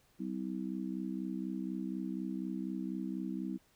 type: harmonic tone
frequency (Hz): 64.1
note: C2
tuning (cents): -35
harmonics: 3 / 4 / 5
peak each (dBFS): -39 / -40 / -41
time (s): 0.19-3.58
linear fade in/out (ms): 20
effects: pink hiss -69 dBFS RMS until 3.75 s